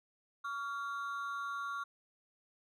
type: ring-modulated tone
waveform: triangle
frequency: 1260 Hz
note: D#6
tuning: 21 cents sharp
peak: -32 dBFS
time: 0.44-1.84 s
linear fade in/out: 10 ms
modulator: 130 Hz
effects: none